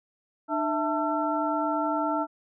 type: tone cluster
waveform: sine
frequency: 301.6 / 657 / 891 / 1346 Hz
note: D4 / E5 / A5 / E6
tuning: +46 / -6 / +22 / +36 cents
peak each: -29 / -30 / -29 / -31 dBFS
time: 0.48-2.27 s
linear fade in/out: 50 ms
effects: none